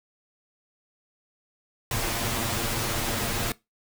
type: noise with comb filter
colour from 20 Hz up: pink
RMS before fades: -28 dBFS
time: 1.91-3.52 s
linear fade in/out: 2 ms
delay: 8.7 ms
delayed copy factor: +0.8
effects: noise-tail reverb RT60 0.2 s tail -20 dB re dry